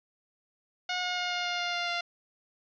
10% pulse tone with pitch steps, 724 / 719.8 / 715.7 / 711.6 / 707.5 / 703.4 / 699.3 / 695.3 Hz, F#5 / F#5 / F5 / F5 / F5 / F5 / F5 / F5, -38 / -48 / +42 / +32 / +22 / +12 / +2 / -8 cents, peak -21 dBFS, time 0.89-2.01 s, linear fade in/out 5 ms, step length 140 ms, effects resampled to 16000 Hz

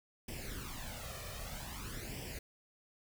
pink noise with flanger, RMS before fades -44 dBFS, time 0.28-2.39 s, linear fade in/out 5 ms, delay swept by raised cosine 0.37 to 1.67 ms, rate 0.52 Hz, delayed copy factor +0.75, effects none

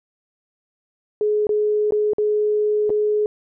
sine tone with dropouts, 421.8 Hz, G#4, 27 cents sharp, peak -16 dBFS, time 1.21-3.26 s, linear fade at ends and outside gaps 1 ms, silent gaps 1.469-1.492 / 1.908-1.922 / 2.134-2.183 / 2.895-2.902 s, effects none

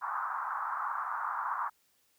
pink band-pass noise, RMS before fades -35 dBFS, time 0.01-1.7 s, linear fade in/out 20 ms, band 900 to 1400 Hz, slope 48 dB/octave, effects white hiss -71 dBFS RMS until 2.18 s

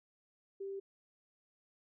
sine tone, 392 Hz, G4, in tune, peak -39 dBFS, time 0.6-0.8 s, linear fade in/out 10 ms, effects none

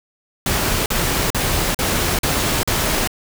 pink noise bursts, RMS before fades -19 dBFS, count 6, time 0.46-3.075 s, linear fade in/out 2 ms, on 400 ms, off 43 ms, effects none

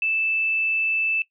sine tone, 2637 Hz, E7, in tune, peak -20 dBFS, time 0.02-1.22 s, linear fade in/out 2 ms, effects noise-tail reverb RT60 0.1 s tail -18 dB re dry

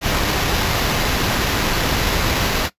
pink noise with sample-and-hold, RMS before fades -19 dBFS, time 0.01-2.7 s, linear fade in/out 50 ms, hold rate 8820 Hz, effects noise-tail reverb RT60 0.1 s tail -17 dB re dry + resampled to 32000 Hz

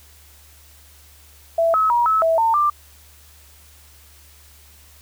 sine tone with pitch steps, 664 / 1286 / 953 / 1298 / 654 / 900 / 1185 Hz, E5 / E6 / A#5 / E6 / E5 / A5 / D6, +12 / -43 / +38 / -27 / -14 / +39 / +15 cents, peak -14 dBFS, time 1.58-2.7 s, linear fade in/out 5 ms, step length 160 ms, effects added 73 Hz sine -49 dBFS peak until 5.01 s + white hiss -50 dBFS RMS until 5.01 s

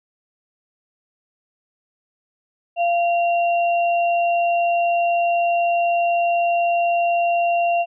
sine tone pair together, 690 / 2756 Hz, F5 / F7, -21 / -24 cents, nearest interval 2 octaves, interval 2397 cents, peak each -16 / -27 dBFS, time 2.76-7.86 s, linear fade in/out 50 ms, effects none

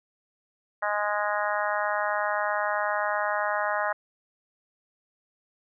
harmonic tone, 207.7 Hz, G#3, in tune, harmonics 3 / 4 / 5 / 6 / 7 / 8 / 9, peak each -30 / -31 / -32 / -33 / -33 / -34 / -35 dBFS, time 0.82-3.93 s, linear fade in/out 10 ms, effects none

